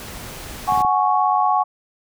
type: noise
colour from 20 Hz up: pink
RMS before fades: -34 dBFS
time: 0-0.82 s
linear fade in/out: 0 ms
type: chord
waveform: sine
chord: F# suspended second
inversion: none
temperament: equal with one note detuned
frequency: 740 / 836.9 / 1108.7 Hz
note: F#5 / G#5 / C#6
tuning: 0 / +13 / 0 cents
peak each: -19 dBFS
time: 0.67-1.64 s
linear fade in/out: 20 ms
type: clicks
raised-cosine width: 3 ms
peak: -20 dBFS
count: 4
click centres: 0.723 / 0.776 / 0.807 / 0.849 s
effects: none